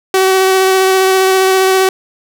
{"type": "tone with vibrato", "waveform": "sawtooth", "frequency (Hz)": 379.1, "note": "F#4", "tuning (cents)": 42, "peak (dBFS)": -4, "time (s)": [0.14, 1.89], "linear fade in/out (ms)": 2, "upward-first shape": "square", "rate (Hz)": 15, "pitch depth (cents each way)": 9, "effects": []}